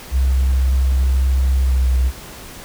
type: tone with pitch glide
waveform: sine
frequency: 65.5 to 63.53 Hz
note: C2 to B1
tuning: +2 to +50 cents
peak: -11 dBFS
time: 0.11-2.12 s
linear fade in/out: 50 ms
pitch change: -52 cents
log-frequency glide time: 1.57-1.91 s
effects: tanh soft clip ceiling -9 dBFS + pink hiss -36 dBFS RMS until 2.64 s